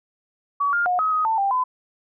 sine tone with pitch steps, 1135 / 1407 / 721 / 1271 / 1255 / 891 / 791 / 1013 Hz, C#6 / F6 / F#5 / D#6 / D#6 / A5 / G5 / B5, +41 / +12 / -45 / +36 / +15 / +22 / +15 / +44 cents, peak -18 dBFS, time 0.6-1.64 s, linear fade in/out 10 ms, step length 130 ms, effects none

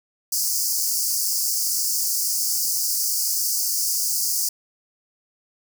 pink high-pass noise, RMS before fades -23 dBFS, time 0.32-4.49 s, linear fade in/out 5 ms, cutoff 4700 Hz, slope 96 dB/octave, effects none

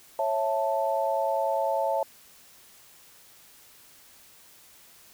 sine chord, A major, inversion first, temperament just, 550 / 660 / 880 Hz, C#5 / E5 / A5, -14 / +2 / 0 cents, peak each -28 dBFS, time 0.19-2.03 s, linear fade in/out 2 ms, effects white hiss -54 dBFS RMS until 5.13 s

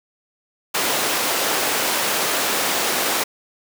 pink high-pass noise, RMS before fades -21 dBFS, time 0.74-3.24 s, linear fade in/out 10 ms, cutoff 400 Hz, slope 12 dB/octave, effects none

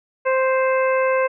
harmonic tone, 523.3 Hz, C5, in tune, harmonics 1 / 2 / 3 / 4 / 5, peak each -17 / -23 / -27 / -29 / -31 dBFS, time 0.25-1.28 s, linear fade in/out 20 ms, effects none

